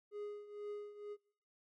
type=tone with tremolo; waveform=triangle; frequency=414.4 Hz; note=G#4; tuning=4 cents flat; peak=-38 dBFS; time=0.11-1.17 s; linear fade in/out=50 ms; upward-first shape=triangle; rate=2.1 Hz; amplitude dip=80%; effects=noise-tail reverb RT60 0.8 s tail -26 dB re dry + MP3 48 kbps